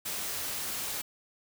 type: noise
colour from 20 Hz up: white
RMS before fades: -35 dBFS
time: 0.05-1.02 s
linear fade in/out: 10 ms
effects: none